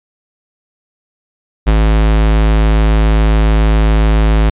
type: tone with ADSR envelope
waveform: square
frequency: 53.6 Hz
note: A1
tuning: 45 cents flat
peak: -6 dBFS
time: 1.66-4.5 s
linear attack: 24 ms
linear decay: 35 ms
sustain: -2 dB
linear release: 8 ms
effects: resampled to 8000 Hz